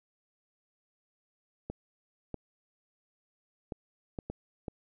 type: clicks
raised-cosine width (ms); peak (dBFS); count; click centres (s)
2; -23; 6; 1.7 / 2.343 / 3.722 / 4.188 / 4.3 / 4.682
effects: none